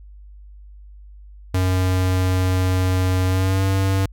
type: tone with pitch glide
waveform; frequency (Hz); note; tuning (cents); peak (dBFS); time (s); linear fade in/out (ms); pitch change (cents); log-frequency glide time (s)
square; 92.5 to 96.32; F#2 to G2; 0 to -30; -17; 1.54-4.06; 5; +70; 3.26-3.64
effects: added 50 Hz sine -39 dBFS peak until 4.12 s